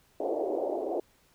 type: band-pass noise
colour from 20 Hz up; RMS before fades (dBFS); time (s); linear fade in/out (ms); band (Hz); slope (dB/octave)
pink; -31; 0.2-1; 5; 320 to 740; 48
effects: pink hiss -65 dBFS RMS until 1.34 s